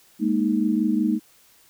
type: chord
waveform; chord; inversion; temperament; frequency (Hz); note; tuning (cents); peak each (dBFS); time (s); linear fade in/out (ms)
sine; Ab suspended second; none; equal; 207.7 / 233.1 / 311.1; Ab3 / Bb3 / Eb4; 0 / 0 / 0; -23; 0.19-1.2; 50
effects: white hiss -56 dBFS RMS until 1.69 s